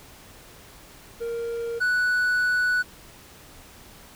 triangle tone pair in turn, 466.2 / 1480.1 Hz, A#4 / F#6, 0 / 0 cents, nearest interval octave + minor sixth, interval 2000 cents, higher second, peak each -25 / -18 dBFS, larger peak second, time 1.2-1.8 / 1.8-2.83 s, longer second, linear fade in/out 20 ms, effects pink hiss -48 dBFS RMS until 4.15 s

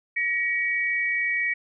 sine tone pair together, 1907.8 / 2266 Hz, A#6 / C#7, +40 / +37 cents, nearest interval minor third, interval 297 cents, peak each -25 dBFS, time 0.16-1.54 s, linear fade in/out 10 ms, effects none

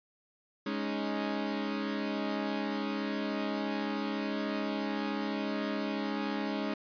sawtooth chord, Ab suspended fourth, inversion none, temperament equal, 207.7 / 277.2 / 311.1 Hz, Ab3 / Db4 / Eb4, 0 / 0 / 0 cents, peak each -31 / -32 / -34 dBFS, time 0.66-6.74 s, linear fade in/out 5 ms, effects resampled to 11025 Hz

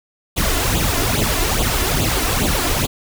pink noise with flanger, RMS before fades -18 dBFS, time 0.36-2.87 s, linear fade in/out 20 ms, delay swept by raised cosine 0.27 to 2.97 ms, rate 2.4 Hz, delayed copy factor +0.75, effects none

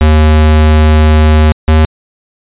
square tone pair in turn, 77.3 / 78.24 Hz, D#2 / D#2, -11 / +10 cents, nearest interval unison, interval 21 cents, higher second, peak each -4 dBFS, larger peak neither, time 0.01-1.52 / 1.68-1.85 s, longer first, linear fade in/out 0 ms, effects resampled to 8000 Hz

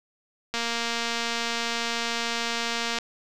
click train, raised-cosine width 0.2 ms, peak -11 dBFS, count 571, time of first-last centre 0.54-2.986 s, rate 233 Hz, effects none

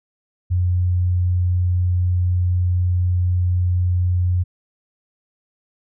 sine tone, 89.6 Hz, F2, 45 cents sharp, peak -15 dBFS, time 0.5-4.44 s, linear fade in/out 20 ms, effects none

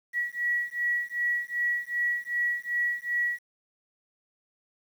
sine beating tone pair, 1927 / 1929.6 Hz, B6 / B6, -43 / -41 cents, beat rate 2.6 Hz, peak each -29 dBFS, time 0.13-3.4 s, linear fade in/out 50 ms, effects 9-bit

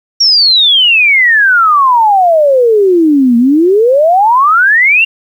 sine exponential two-way sweep, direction down then up, 5650 to 230 to 2824 Hz, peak -4 dBFS, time 0.2-5.05 s, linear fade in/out 10 ms, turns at 3.37 s, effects 7-bit

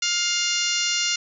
harmonic tone, 704 Hz, F5, 14 cents sharp, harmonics 2 / 3 / 4 / 5 / 6 / 7 / 8 / 9 / 10, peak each -32 / -30 / -26 / -32 / -29 / -32 / -28 / -32 / -32 dBFS, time 0.02-1.16 s, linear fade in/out 5 ms, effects none

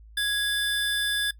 square tone pair together, 1661.2 / 3520 Hz, G#6 / A7, 0 / 0 cents, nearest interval octave + minor second, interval 1300 cents, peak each -27 dBFS, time 0.17-1.31 s, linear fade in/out 5 ms, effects noise-tail reverb RT60 0.1 s tail -21 dB re dry + added 54 Hz sine -46 dBFS peak until 1.39 s

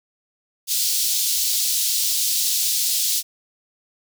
pink high-pass noise, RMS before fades -21 dBFS, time 0.67-3.23 s, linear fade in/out 50 ms, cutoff 3900 Hz, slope 24 dB/octave, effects none

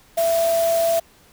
sine tone in noise, 667 Hz, E5, 20 cents sharp, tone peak -16 dBFS, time 0.17-1 s, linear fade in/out 10 ms, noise white, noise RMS -30 dBFS, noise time 0.17-1 s, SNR +11 dB, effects pink hiss -53 dBFS RMS until 1.32 s

